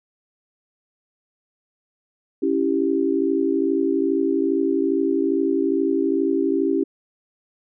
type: chord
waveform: sine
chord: C# diminished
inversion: none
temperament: equal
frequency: 277.2 / 329.6 / 392 Hz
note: C#4 / E4 / G4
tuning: 0 / 0 / 0 cents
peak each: -22 dBFS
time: 2.42-6.84 s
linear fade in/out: 10 ms
effects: none